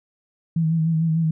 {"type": "tone with vibrato", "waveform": "sine", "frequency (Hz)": 161.9, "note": "E3", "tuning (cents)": -31, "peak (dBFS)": -17, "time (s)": [0.56, 1.31], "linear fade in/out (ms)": 5, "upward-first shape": "sine", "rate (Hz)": 6.7, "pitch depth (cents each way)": 42, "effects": []}